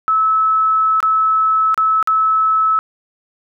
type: tone with dropouts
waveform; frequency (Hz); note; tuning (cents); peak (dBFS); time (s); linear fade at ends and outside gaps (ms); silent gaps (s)
sine; 1300; E6; -24; -11; 0.08-2.79; 0; 1.004-1.028 / 1.744-1.777 / 2.027-2.074
effects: none